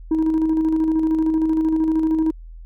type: tone with tremolo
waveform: sine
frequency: 317.9 Hz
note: D#4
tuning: 37 cents sharp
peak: -12 dBFS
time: 0.11-2.31 s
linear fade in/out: 5 ms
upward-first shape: square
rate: 13 Hz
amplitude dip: 40%
effects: tanh soft clip ceiling -14 dBFS + added 41 Hz sine -35 dBFS peak until 2.65 s